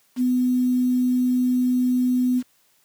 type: tone with quantisation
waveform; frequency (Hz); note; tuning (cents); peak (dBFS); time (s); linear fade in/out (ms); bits
sine; 250.6; B3; +25; -17; 0.16-2.43; 50; 7
effects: white hiss -62 dBFS RMS until 2.84 s + high-pass 80 Hz 12 dB/octave